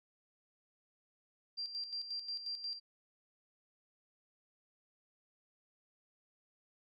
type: tone with tremolo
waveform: sine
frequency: 4725 Hz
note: D8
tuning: 10 cents sharp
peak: -37 dBFS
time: 1.57-2.8 s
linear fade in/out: 20 ms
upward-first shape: square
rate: 5.6 Hz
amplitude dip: 60%
effects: none